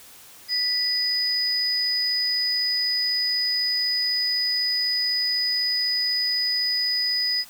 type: tone pair together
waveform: sine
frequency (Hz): 1975.5 / 4978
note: B6 / D#8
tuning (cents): 0 / 0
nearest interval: octave + major third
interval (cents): 1600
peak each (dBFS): -32 / -21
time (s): 0.48-7.45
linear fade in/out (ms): 50
effects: white hiss -47 dBFS RMS until 7.49 s